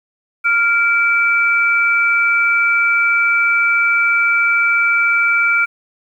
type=tone pair together; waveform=sine; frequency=1396.9 / 2317 Hz; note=F6 / D7; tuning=0 / -24 cents; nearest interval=major sixth; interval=876 cents; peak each=-14 dBFS; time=0.44-5.66 s; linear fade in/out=20 ms; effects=8-bit